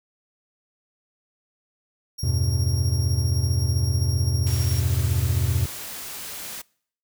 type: tone with tremolo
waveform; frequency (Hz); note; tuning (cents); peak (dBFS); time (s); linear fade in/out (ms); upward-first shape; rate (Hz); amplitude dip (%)
sawtooth; 5588; F8; 0; -28; 2.18-4.8; 10; triangle; 12; 45
type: chord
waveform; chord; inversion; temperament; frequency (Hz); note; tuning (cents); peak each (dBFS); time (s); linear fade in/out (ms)
triangle; E minor; none; equal with one note detuned; 82.41 / 98 / 125.34; E2 / G2 / B2; 0 / 0 / +26; -22; 2.23-5.66; 5
type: noise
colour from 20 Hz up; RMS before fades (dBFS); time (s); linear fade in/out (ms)
white; -35; 4.46-6.62; 10
effects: noise-tail reverb RT60 0.6 s tail -25 dB re dry